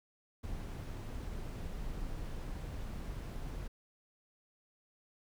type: noise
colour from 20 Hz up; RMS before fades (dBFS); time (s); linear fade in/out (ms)
brown; -41; 0.43-3.68; 10
effects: none